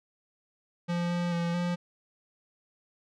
square tone with pitch steps, 173.3 / 174.4 / 170.8 / 175.3 Hz, F3 / F3 / F3 / F3, -13 / -2 / -38 / +7 cents, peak -28 dBFS, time 0.88-1.76 s, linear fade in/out 20 ms, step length 220 ms, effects low-pass 5000 Hz 12 dB/octave

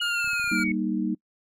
sine exponential sweep, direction down, 2900 to 2203 Hz, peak -27 dBFS, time 0-0.72 s, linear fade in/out 5 ms
square tone with vibrato, 1413 Hz, F6, 20 cents sharp, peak -27 dBFS, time 0.01-0.64 s, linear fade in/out 10 ms, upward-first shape triangle, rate 17 Hz, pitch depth 16 cents each way
clicks, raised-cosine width 5 ms, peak -36 dBFS, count 11, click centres 0.245 / 0.276 / 0.333 / 0.397 / 0.443 / 0.477 / 0.517 / 0.597 / 0.644 / 0.68 / 0.713 s
sine chord, Eb major, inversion first, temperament just, 194.45 / 233.3 / 311.1 Hz, G3 / Bb3 / Eb4, -14 / +2 / 0 cents, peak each -28 dBFS, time 0.51-1.15 s, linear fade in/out 10 ms
effects noise-tail reverb RT60 0.1 s tail -25 dB re dry + low-pass 11000 Hz 12 dB/octave

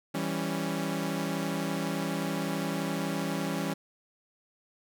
sawtooth chord, C# diminished, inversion first, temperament equal with one note detuned, 164.81 / 196.56 / 277.2 Hz, E3 / G3 / C#4, 0 / +5 / 0 cents, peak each -30 dBFS, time 0.14-3.74 s, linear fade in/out 10 ms, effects none

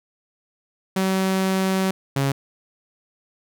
sawtooth tone pair in turn, 190 / 137.68 Hz, F#3 / C#3, +46 / -11 cents, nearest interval tritone, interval 557 cents, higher first, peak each -15 dBFS, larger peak neither, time 0.96-1.91 / 2.16-2.32 s, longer first, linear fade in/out 5 ms, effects none

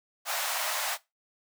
pink high-pass noise, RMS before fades -31 dBFS, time 0.25-0.98 s, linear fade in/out 50 ms, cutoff 610 Hz, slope 48 dB/octave, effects noise-tail reverb RT60 0.2 s tail -18 dB re dry

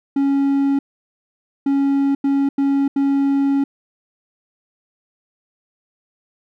triangle tone bursts at uneven times, 277.2 Hz, C#4, in tune, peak -12 dBFS, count 5, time 0.16-0.79 / 1.66-2.15 / 2.24-2.49 / 2.58-2.88 / 2.96-3.64 s, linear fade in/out 5 ms, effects none

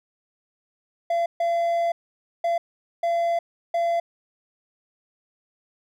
triangle tone bursts at uneven times, 681 Hz, F5, 44 cents flat, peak -18 dBFS, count 5, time 1.1-1.26 / 1.4-1.92 / 2.44-2.58 / 3.03-3.39 / 3.74-4 s, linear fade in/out 5 ms, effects none

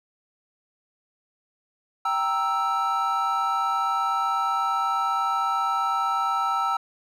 triangle chord, E diminished, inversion first, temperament equal, 784 / 932.3 / 1318.5 Hz, G5 / Bb5 / E6, 0 / 0 / 0 cents, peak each -26 / -27 / -22 dBFS, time 2.05-6.77 s, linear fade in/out 5 ms, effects none

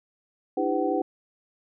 sine tone cluster, 299.6 / 331.1 / 397 / 506 / 757 Hz, D4 / E4 / G4 / B4 / F#5, +35 / +8 / +22 / +42 / +39 cents, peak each -29 dBFS, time 0.57-1.02 s, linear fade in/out 5 ms, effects none

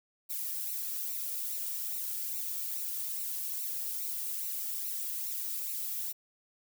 violet noise with flanger, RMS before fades -36 dBFS, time 0.29-6.13 s, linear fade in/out 20 ms, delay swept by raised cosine 0.6 to 2 ms, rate 2.4 Hz, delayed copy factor -0.7, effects none

